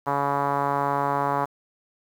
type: tone with low-pass filter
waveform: 5% pulse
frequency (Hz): 141.2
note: C#3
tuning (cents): +32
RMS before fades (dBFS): -24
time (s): 0.06-1.46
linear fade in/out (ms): 20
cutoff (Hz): 1000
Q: 2.6
effects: 8-bit